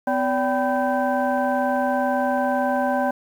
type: tone cluster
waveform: sine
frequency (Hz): 253 / 575 / 777 / 995 / 1548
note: B3 / D5 / G5 / B5 / G6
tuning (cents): +42 / -37 / -16 / +13 / -22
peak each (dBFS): -24 / -23 / -23 / -29 / -29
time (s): 0.07-3.11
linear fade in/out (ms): 5
effects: tanh soft clip ceiling -10 dBFS + 8-bit